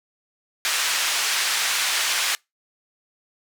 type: band-pass noise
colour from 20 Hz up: pink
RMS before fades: -23 dBFS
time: 0.65-2.35 s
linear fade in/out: 0 ms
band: 1600 to 9100 Hz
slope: 12 dB/octave
effects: noise-tail reverb RT60 0.2 s tail -26 dB re dry